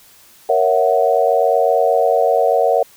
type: chord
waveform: sine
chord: F# dominant seventh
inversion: first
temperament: equal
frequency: 466.2 / 554.4 / 659.3 / 740 Hz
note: A#4 / C#5 / E5 / F#5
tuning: 0 / 0 / 0 / 0 cents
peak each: -17 dBFS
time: 0.49-2.83 s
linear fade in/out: 5 ms
effects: white hiss -47 dBFS RMS until 2.96 s